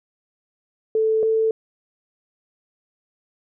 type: tone pair in turn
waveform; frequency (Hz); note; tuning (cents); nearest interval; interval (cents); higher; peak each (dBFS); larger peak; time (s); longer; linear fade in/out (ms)
sine; 440 / 443.3; A4 / A4; 0 / +13; unison; 13; second; -16; neither; 0.95-1.23 / 1.23-1.51; neither; 2
effects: none